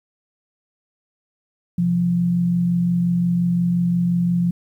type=tone pair together; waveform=sine; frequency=128.9 / 174.61 Hz; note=C3 / F3; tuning=-26 / 0 cents; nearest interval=perfect fourth; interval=526 cents; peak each=-27 / -16 dBFS; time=1.78-4.51 s; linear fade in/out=5 ms; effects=9-bit